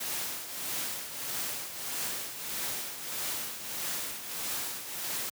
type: noise with tremolo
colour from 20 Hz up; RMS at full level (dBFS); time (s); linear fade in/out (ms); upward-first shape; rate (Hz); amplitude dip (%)
white; -33; 0-5.3; 10; triangle; 1.6; 65
effects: high-pass 100 Hz 12 dB/octave